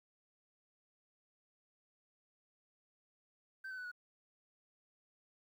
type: tone with pitch steps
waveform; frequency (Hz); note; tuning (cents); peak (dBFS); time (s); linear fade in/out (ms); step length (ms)
sine; 1551 / 1520 / 1489.5 / 1459.7; G6 / F#6 / F#6 / F#6; -19 / +46 / +11 / -24; -40; 3.64-3.916; 10; 69
effects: tanh soft clip ceiling -42 dBFS + 12-bit